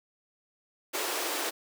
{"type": "high-pass noise", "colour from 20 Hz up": "pink", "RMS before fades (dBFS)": -32, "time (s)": [0.93, 1.51], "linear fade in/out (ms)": 20, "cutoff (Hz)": 310, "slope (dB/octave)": 48, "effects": []}